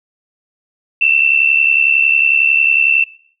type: tone pair together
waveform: sine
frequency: 2642 / 2713 Hz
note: E7 / E7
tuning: +3 / +49 cents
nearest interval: unison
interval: 46 cents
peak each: -12 dBFS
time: 1.01-3.04 s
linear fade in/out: 5 ms
effects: noise-tail reverb RT60 0.5 s tail -18 dB re dry